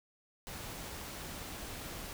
pink noise, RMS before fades -44 dBFS, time 0.47-2.13 s, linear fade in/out 0 ms, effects none

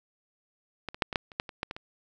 clicks, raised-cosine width 0.3 ms, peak -18 / -25 / -7 / -18 / -9 / -30 / -11 / -24 / -14 / -19 / -24 dBFS, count 11, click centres 0.887 / 0.945 / 1.022 / 1.128 / 1.158 / 1.318 / 1.399 / 1.492 / 1.631 / 1.711 / 1.765 s, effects none

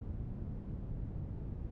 white low-pass noise, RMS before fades -41 dBFS, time 0.01-1.71 s, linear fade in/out 10 ms, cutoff 120 Hz, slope 12 dB/octave, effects none

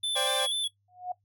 square tone with vibrato, 3446 Hz, A7, 37 cents flat, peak -27 dBFS, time 0.03-0.68 s, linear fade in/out 10 ms, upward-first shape square, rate 4.1 Hz, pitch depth 39 cents each way
sawtooth chord, C suspended second, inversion none, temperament equal with one note detuned, 523.3 / 587.3 / 789.9 Hz, C5 / D5 / G5, 0 / 0 / +13 cents, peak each -29 dBFS, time 0.15-0.47 s, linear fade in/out 20 ms
sine tone with exponential growth, 725 Hz, F#5, 35 cents flat, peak -27 dBFS, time 0.88-1.12 s, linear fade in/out 5 ms, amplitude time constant 52 ms
effects noise-tail reverb RT60 0.1 s tail -17 dB re dry + added 100 Hz sine -70 dBFS peak until 1.24 s

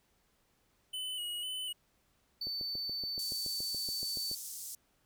square tone with vibrato, 2960 Hz, F#7, in tune, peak -37 dBFS, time 0.93-1.73 s, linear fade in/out 10 ms, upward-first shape square, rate 2 Hz, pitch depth 34 cents each way
triangle tone, 4530 Hz, C#8, 37 cents sharp, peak -34 dBFS, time 2.41-4.35 s, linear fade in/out 5 ms
click train, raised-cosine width 2 ms, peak -34 dBFS, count 14, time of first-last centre 2.47-4.314 s, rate 7.05 Hz
pink band-pass noise, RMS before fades -44 dBFS, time 3.19-4.75 s, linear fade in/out 2 ms, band 5900 to 16000 Hz, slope 24 dB/octave
effects pink hiss -73 dBFS RMS until 5.05 s

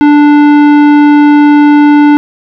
sine tone with tanh clipping, 293.7 Hz, D4, in tune, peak -3 dBFS, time 0.01-2.17 s, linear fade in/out 0 ms, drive 15 dB, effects none

